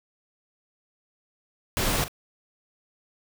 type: noise with echo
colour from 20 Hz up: pink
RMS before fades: -25 dBFS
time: 1.77-2.04 s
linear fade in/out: 0 ms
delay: 41 ms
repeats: 1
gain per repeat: -13 dB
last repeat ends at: 2.081 s
effects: none